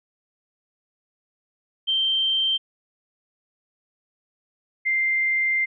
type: tone pair in turn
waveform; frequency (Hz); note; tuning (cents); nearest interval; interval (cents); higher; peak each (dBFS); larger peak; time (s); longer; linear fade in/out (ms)
sine; 3136 / 2093; G7 / C7; 0 / 0; perfect fifth; 700; first; -19; neither; 1.87-2.58 / 4.85-5.66; second; 20
effects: none